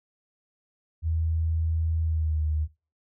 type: tone with pitch glide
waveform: sine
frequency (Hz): 81 to 76.94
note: E2 to D#2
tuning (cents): -30 to -19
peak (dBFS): -23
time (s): 1.02-2.68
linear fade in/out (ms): 50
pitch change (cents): -89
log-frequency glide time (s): 2.03-2.42
effects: noise-tail reverb RT60 0.3 s tail -20 dB re dry